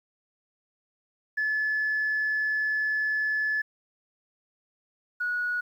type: tone pair in turn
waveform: sine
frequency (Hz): 1725 / 1459.4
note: A6 / F#6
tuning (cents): -35 / -24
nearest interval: minor third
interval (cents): 289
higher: first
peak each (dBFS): -23 / -25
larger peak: first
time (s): 1.37-3.62 / 5.2-5.61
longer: first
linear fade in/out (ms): 10
effects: tanh soft clip ceiling -20 dBFS + 10-bit